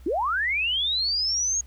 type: linear sweep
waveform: sine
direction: up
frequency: 280 to 6645 Hz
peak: -22 dBFS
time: 0.06-1.61 s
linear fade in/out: 5 ms
effects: added 63 Hz sine -43 dBFS peak until 1.66 s + pink hiss -59 dBFS RMS until 1.66 s